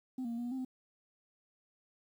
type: tone with pitch steps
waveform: sine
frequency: 257.2 / 234.4 / 233.1 / 240 / 242.2 / 263 / 256.6 Hz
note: C4 / A#3 / A#3 / B3 / B3 / C4 / C4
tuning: -30 / +10 / 0 / -49 / -34 / +9 / -34 cents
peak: -33 dBFS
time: 0.18-0.649 s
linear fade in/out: 5 ms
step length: 67 ms
effects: tanh soft clip ceiling -34 dBFS + 11-bit